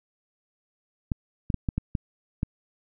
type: clicks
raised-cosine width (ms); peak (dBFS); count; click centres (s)
5; -13; 7; 1.118 / 1.502 / 1.543 / 1.688 / 1.78 / 1.952 / 2.431
effects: none